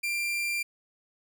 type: tone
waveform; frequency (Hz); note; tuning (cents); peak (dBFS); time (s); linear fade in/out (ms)
40% pulse; 2376; D7; +20; -27; 0.03-0.63; 10
effects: none